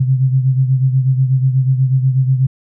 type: beating tone pair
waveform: sine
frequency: 130 / 138.2 Hz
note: C3 / C#3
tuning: -11 / -5 cents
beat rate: 8.2 Hz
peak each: -11 / -18 dBFS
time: 0-2.47 s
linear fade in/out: 10 ms
effects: none